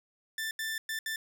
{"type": "tone bursts at uneven times", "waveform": "sawtooth", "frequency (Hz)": 1773, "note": "A6", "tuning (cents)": 13, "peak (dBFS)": -29, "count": 4, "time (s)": [[0.38, 0.51], [0.59, 0.78], [0.89, 0.99], [1.06, 1.16]], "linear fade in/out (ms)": 2, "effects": []}